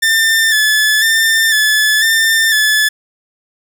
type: tone with vibrato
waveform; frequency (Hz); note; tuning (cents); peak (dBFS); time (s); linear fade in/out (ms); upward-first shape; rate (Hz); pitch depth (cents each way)
sawtooth; 1760; A6; 0; -6; 0.02-2.89; 10; square; 1; 34
effects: none